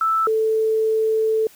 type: tone pair in turn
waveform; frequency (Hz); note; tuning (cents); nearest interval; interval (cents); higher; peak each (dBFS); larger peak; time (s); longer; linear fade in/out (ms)
sine; 1319 / 440.2; E6 / A4; +1 / +1; octave + perfect fifth; 1900; first; -16; neither; 0.01-0.27 / 0.27-1.47; second; 2
effects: white hiss -49 dBFS RMS until 1.55 s